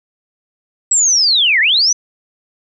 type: linear two-way sweep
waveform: sine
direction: down then up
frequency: 7870 to 1711 to 6100 Hz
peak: -9 dBFS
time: 0.91-1.93 s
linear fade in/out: 5 ms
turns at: 1.6 s
effects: none